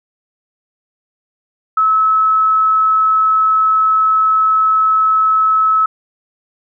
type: tone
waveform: sine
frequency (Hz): 1296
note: E6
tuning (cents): -30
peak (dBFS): -9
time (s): 1.77-5.86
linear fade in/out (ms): 5
effects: none